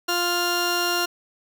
15% pulse tone pair together, 350.1 / 1400.4 Hz, F4 / F6, +4 / +4 cents, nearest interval 2 octaves, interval 2400 cents, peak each -18 dBFS, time 0.08-1.06 s, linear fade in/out 10 ms, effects none

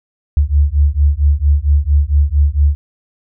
sine beating tone pair, 70.4 / 74.8 Hz, C#2 / D2, +27 / +32 cents, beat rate 4.4 Hz, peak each -12 dBFS, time 0.37-2.75 s, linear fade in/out 0 ms, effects none

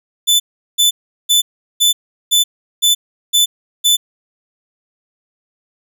sawtooth tone bursts, 3507 Hz, A7, 6 cents flat, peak -6 dBFS, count 8, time 0.27-3.97 s, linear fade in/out 20 ms, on 130 ms, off 380 ms, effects none

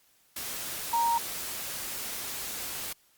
sine tone in noise, 932.3 Hz, A#5, in tune, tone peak -23 dBFS, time 0.93-1.18 s, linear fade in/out 5 ms, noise white, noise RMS -36 dBFS, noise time 0.36-2.93 s, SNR +10 dB, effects white hiss -65 dBFS RMS until 3.17 s + Opus 48 kbps

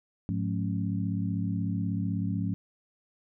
sine tone cluster, 105.6 / 178.7 / 214.9 / 273.9 Hz, G#2 / F3 / A3 / C#4, +29 / +40 / -41 / -21 cents, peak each -31 / -31 / -35 / -36 dBFS, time 0.29-2.54 s, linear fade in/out 0 ms, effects none

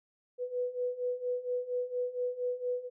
sine beating tone pair, 492.4 / 496.7 Hz, B4 / B4, -5 / +10 cents, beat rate 4.3 Hz, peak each -36 / -33 dBFS, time 0.38-2.9 s, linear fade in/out 50 ms, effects none

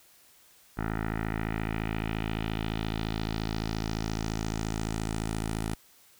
10% pulse tone with low-pass filter sweep, 54.4 Hz, A1, 19 cents flat, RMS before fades -32 dBFS, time 0.77-5.75 s, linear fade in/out 10 ms, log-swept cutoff 1600 to 11000 Hz, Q 2.3, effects white hiss -59 dBFS RMS until 6.19 s

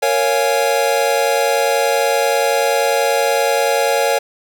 square chord, Bb minor seventh, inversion none, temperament equal with one note detuned, 464 / 554.4 / 698.5 / 830.6 Hz, Bb4 / Db5 / F5 / Ab5, -8 / 0 / 0 / 0 cents, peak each -20 / -18 / -22 / -21 dBFS, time 0.02-4.19 s, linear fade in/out 10 ms, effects none

